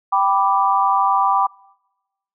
sine chord, G major, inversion none, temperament equal, 784 / 987.8 / 1174.7 Hz, G5 / B5 / D6, 0 / 0 / 0 cents, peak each -18 dBFS, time 0.12-1.47 s, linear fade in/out 10 ms, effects noise-tail reverb RT60 1.0 s tail -25 dB re dry

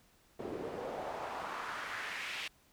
pink noise with band-pass filter sweep, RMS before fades -41 dBFS, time 0.39-2.48 s, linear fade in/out 5 ms, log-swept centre 350 to 2800 Hz, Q 2, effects pink hiss -67 dBFS RMS until 2.72 s

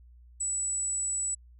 sine tone, 7890 Hz, B8, 3 cents flat, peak -28 dBFS, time 0.4-1.35 s, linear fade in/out 10 ms, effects added 60 Hz sine -51 dBFS peak until 1.59 s

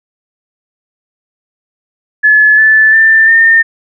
sine tone with pitch steps, 1715 / 1748 / 1781.6 / 1815.9 Hz, A6 / A6 / A6 / A#6, -45 / -12 / +21 / -46 cents, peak -3 dBFS, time 2.23-3.63 s, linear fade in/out 20 ms, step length 350 ms, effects none

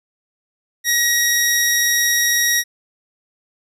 30% pulse tone pair together, 1900 / 5658 Hz, A#6 / F8, +33 / +22 cents, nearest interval octave + perfect fifth, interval 1889 cents, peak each -14 dBFS, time 0.84-2.64 s, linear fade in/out 50 ms, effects none

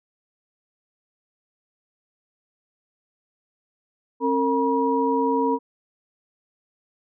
sine tone cluster, 269.1 / 457.5 / 961 Hz, C4 / A#4 / B5, +49 / -32 / -48 cents, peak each -23 dBFS, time 4.2-5.59 s, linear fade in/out 50 ms, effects none

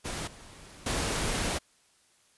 pink noise with level steps, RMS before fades -35 / -50 / -30 dBFS, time 0.04-1.59 s, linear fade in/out 20 ms, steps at 0.27 / 0.86 s, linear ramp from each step 5 ms, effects white hiss -65 dBFS RMS until 2.37 s + resampled to 24000 Hz

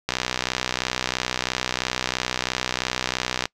click train, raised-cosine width 0.2 ms, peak -5 dBFS, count 213, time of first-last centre 0.09-3.455 s, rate 63 Hz, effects noise-tail reverb RT60 0.1 s tail -24 dB re dry

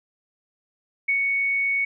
sine tone with ADSR envelope, 2223 Hz, C#7, 4 cents sharp, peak -18 dBFS, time 1.08-1.85 s, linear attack 10 ms, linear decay 92 ms, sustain -2 dB, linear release 6 ms, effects none

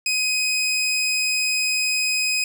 20% pulse tone, 2513 Hz, D#7, 17 cents sharp, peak -15 dBFS, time 0.06-2.44 s, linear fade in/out 2 ms, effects none

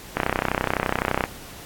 click train, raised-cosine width 0.5 ms, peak -5 dBFS, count 35, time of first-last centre 0.17-1.239 s, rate 31.8 Hz, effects pink hiss -41 dBFS RMS until 1.65 s + AAC 64 kbps

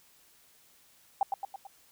sine tone with echo, 790 Hz, G5, 13 cents sharp, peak -22 dBFS, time 1.21-1.23 s, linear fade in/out 2 ms, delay 110 ms, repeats 4, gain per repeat -5 dB, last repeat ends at 1.67 s, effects white hiss -62 dBFS RMS until 1.91 s

